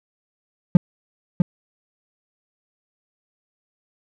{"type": "tone with echo", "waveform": "triangle", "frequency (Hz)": 176.3, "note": "F3", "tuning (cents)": 17, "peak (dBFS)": -3, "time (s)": [0.75, 0.77], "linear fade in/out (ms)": 2, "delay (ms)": 650, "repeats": 1, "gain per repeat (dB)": -6, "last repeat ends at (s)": 1.42, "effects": []}